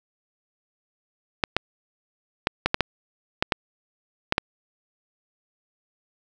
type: clicks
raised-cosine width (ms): 0.3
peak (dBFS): -3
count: 10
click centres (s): 1.438 / 1.566 / 2.471 / 2.66 / 2.744 / 2.807 / 3.425 / 3.522 / 4.324 / 4.381
effects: none